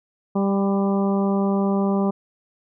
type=harmonic tone with a mistuned harmonic; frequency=197.2 Hz; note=G3; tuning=11 cents sharp; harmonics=1 / 2 / 3 / 4 / 5 / 6; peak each=-19 / -25 / -29 / -31 / -33 / -35 dBFS; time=0.35-2.11 s; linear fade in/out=10 ms; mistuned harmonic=5; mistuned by=+15 cents; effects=none